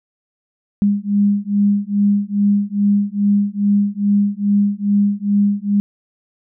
sine beating tone pair, 201.9 / 204.3 Hz, G#3 / G#3, -49 / -28 cents, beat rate 2.4 Hz, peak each -16 dBFS, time 0.82-5.8 s, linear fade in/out 0 ms, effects none

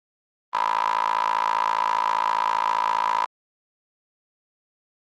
15% pulse tone with high-pass filter, 55 Hz, A1, in tune, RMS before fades -23 dBFS, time 0.53-3.26 s, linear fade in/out 10 ms, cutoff 1000 Hz, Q 9.9, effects low-pass 5000 Hz 12 dB/octave + Opus 24 kbps

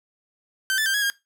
sawtooth tone with pitch steps, 1548 / 1750 / 1573 / 1666 / 1618 Hz, G6 / A6 / G6 / G#6 / G#6, -22 / -10 / +6 / +5 / -46 cents, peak -17 dBFS, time 0.7-1.1 s, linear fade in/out 0 ms, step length 80 ms, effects noise-tail reverb RT60 0.2 s tail -19 dB re dry

